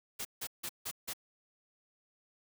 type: noise bursts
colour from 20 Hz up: white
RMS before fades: -39 dBFS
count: 5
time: 0.19-1.135 s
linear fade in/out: 10 ms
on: 61 ms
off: 160 ms
effects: none